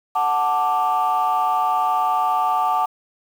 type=chord; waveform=sine; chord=D major; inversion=first; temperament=equal; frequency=740 / 880 / 1174.7 Hz; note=F#5 / A5 / D6; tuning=0 / 0 / 0 cents; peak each=-20 dBFS; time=0.15-2.86 s; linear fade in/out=10 ms; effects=tanh soft clip ceiling -11 dBFS + 7-bit